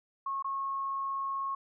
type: tone with dropouts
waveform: sine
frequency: 1091 Hz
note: C#6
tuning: 28 cents flat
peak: -31 dBFS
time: 0.26-1.55 s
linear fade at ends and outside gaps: 5 ms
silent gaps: 0.425-0.444 s
effects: none